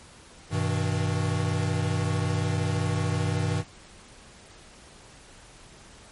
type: chord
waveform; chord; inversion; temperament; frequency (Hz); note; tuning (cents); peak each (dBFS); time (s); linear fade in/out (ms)
square; G augmented; none; equal with one note detuned; 98 / 123.47 / 158.92; G2 / B2 / D#3; 0 / 0 / +37; -28 / -31 / -29; 0.5-3.64; 50
effects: pink hiss -50 dBFS RMS until 6.11 s + MP3 48 kbps